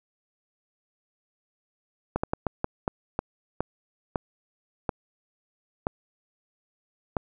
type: slowing click train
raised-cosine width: 1 ms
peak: -11 dBFS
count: 12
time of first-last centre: 2.16-7.168 s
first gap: 75 ms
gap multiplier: 1.33
effects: none